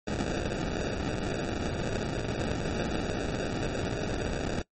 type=noise with sample-and-hold; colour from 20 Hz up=white; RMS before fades=-31 dBFS; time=0.07-4.62 s; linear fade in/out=5 ms; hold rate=1050 Hz; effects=noise-tail reverb RT60 0.1 s tail -21 dB re dry + MP3 32 kbps